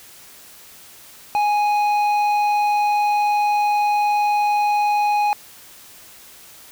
sine tone with tanh clipping, 830.6 Hz, G#5, in tune, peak -17 dBFS, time 1.35-5.33 s, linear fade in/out 0 ms, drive 9 dB, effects white hiss -44 dBFS RMS until 6.71 s

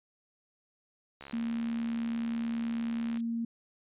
click train, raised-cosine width 0.3 ms, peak -29 dBFS, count 137, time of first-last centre 1.21-3.172 s, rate 69.3 Hz
sine tone, 231.2 Hz, A#3, 14 cents flat, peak -30 dBFS, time 1.33-3.45 s, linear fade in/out 5 ms
violet noise with exponential growth, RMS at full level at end -36 dBFS, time 3.07-3.21 s, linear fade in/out 5 ms, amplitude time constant 30 ms
effects resampled to 8000 Hz

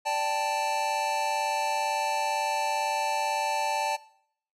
square chord, D suspended fourth, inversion none, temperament just, 587.3 / 783.1 / 881 Hz, D5 / G5 / A5, 0 / -2 / +2 cents, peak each -34 / -33 / -28 dBFS, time 0.05-3.97 s, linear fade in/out 20 ms, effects noise-tail reverb RT60 0.6 s tail -19 dB re dry + low-pass 9000 Hz 12 dB/octave

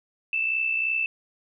sine tone pair together, 2637 / 2700 Hz, E7 / E7, 0 / +41 cents, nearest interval unison, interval 41 cents, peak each -23 / -32 dBFS, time 0.33-1.06 s, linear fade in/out 2 ms, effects none

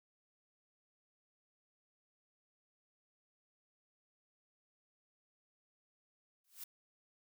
blue noise with exponential growth, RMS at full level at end -43 dBFS, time 6.44-6.64 s, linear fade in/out 5 ms, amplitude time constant 42 ms, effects none

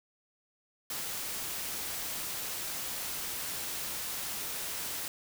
white noise, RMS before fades -37 dBFS, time 0.9-5.08 s, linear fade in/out 2 ms, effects none

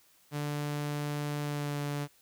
sawtooth tone with pitch glide, 146.83 to 144.81 Hz, D3 to D3, 0 to -24 cents, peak -28 dBFS, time 0.31-2.08 s, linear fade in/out 50 ms, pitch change -24 cents, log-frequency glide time 1.42-1.78 s, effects white hiss -64 dBFS RMS until 2.21 s

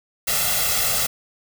white noise with comb filter, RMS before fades -21 dBFS, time 0.27-1.07 s, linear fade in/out 10 ms, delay 1.5 ms, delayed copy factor +1, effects none

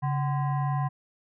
sine tone with frequency modulation, 140 Hz, C#3, 18 cents sharp, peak -24 dBFS, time 0.02-0.89 s, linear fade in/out 20 ms, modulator 891 Hz, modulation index 0.7, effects none

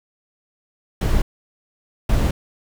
brown noise bursts at uneven times, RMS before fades -17 dBFS, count 2, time 1.01-1.22 / 2.09-2.31 s, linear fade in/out 5 ms, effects none

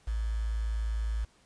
sine tone with quantisation, 55 Hz, A1, in tune, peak -28 dBFS, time 0.07-1.25 s, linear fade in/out 10 ms, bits 8, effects pink hiss -64 dBFS RMS until 1.45 s + resampled to 22050 Hz

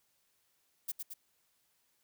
violet noise with echo, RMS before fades -36 dBFS, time 0.88-0.92 s, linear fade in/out 10 ms, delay 110 ms, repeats 2, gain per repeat -4 dB, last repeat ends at 1.14 s, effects white hiss -75 dBFS RMS until 2.03 s

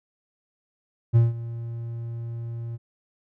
triangle tone with ADSR envelope, 116.54 Hz, A#2, in tune, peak -10 dBFS, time 1.13-2.78 s, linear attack 29 ms, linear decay 170 ms, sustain -18 dB, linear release 31 ms, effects none

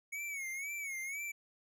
square tone with vibrato, 2217 Hz, C#7, in tune, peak -39 dBFS, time 0.12-1.32 s, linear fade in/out 10 ms, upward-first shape sine, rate 2 Hz, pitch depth 100 cents each way, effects none

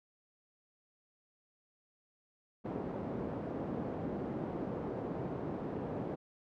pink band-pass noise, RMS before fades -39 dBFS, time 2.64-6.16 s, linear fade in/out 20 ms, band 170 to 550 Hz, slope 12 dB/octave, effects none

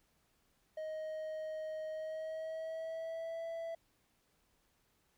triangle tone with pitch glide, 626 to 662.1 Hz, D#5 to E5, +10 to +7 cents, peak -37 dBFS, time 0.77-3.75 s, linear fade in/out 5 ms, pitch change +97 cents, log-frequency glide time 1.9-3.45 s, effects pink hiss -75 dBFS RMS until 5.17 s

